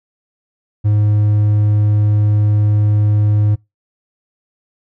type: tone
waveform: triangle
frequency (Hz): 104.8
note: G#2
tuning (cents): +16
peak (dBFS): -8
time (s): 0.84-3.56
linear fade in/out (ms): 20
effects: noise-tail reverb RT60 0.2 s tail -23 dB re dry